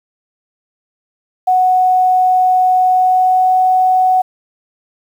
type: tone with pitch glide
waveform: sine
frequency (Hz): 739 to 743.3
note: F#5 to F#5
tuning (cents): -2 to +8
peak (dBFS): -8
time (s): 1.47-4.22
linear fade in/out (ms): 10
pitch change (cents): +10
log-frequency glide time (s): 2.89-3.59
effects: 7-bit